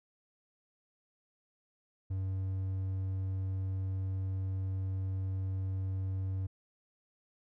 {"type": "tone", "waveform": "triangle", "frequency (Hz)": 95.1, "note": "F#2", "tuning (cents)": 48, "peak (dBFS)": -30, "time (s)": [2.1, 6.47], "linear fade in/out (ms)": 10, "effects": []}